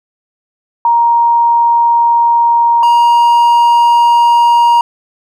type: tone pair in turn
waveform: sine / triangle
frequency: 938 / 945.1 Hz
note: A#5 / A#5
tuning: +11 / +24 cents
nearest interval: unison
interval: 13 cents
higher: second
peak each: -6 / -3 dBFS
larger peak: second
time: 0.85-2.83 / 2.83-4.81 s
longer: neither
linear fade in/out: 2 ms
effects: none